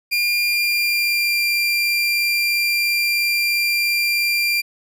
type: tone with pitch glide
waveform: 30% pulse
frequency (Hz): 2400 to 2379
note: D7 to D7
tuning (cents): +37 to +22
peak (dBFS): -14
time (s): 0.11-4.62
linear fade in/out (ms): 20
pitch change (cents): -15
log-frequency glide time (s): 0.47-1.44
effects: none

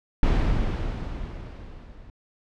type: noise with level ramp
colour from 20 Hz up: brown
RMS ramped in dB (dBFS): -19 to -46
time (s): 0.23-2.1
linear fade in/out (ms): 2
effects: low-pass 4000 Hz 12 dB/octave

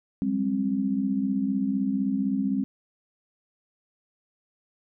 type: tone cluster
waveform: sine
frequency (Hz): 186.7 / 202.3 / 266.2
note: F#3 / G#3 / C4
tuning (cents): +16 / -45 / +30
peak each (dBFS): -34 / -26 / -26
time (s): 0.22-2.64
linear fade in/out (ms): 0
effects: none

